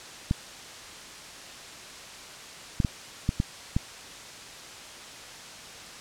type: clicks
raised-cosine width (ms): 5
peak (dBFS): -11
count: 6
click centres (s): 0.311 / 2.802 / 2.848 / 3.291 / 3.401 / 3.765
effects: white hiss -43 dBFS RMS until 6 s + low-pass 7000 Hz 12 dB/octave